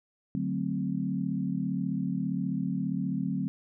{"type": "chord", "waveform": "sine", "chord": "D dominant seventh", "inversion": "none", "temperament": "equal", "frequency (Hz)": [146.83, 185, 220, 261.6], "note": ["D3", "F#3", "A3", "C4"], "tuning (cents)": [0, 0, 0, 0], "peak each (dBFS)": [-35, -31, -35, -33], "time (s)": [0.35, 3.48], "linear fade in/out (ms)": 0, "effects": []}